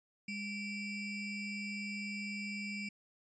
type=ring-modulated tone; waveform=square; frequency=1264 Hz; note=D#6; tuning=27 cents sharp; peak=-36 dBFS; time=0.28-2.89 s; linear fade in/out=5 ms; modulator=1060 Hz; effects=resampled to 16000 Hz